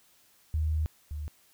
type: tone pair in turn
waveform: sine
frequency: 77.78 / 74.78 Hz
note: D#2 / D2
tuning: 0 / +32 cents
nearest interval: minor second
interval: 68 cents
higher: first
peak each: -25 / -33 dBFS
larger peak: first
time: 0.54-0.86 / 1.11-1.28 s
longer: first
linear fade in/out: 0 ms
effects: white hiss -63 dBFS RMS until 1.53 s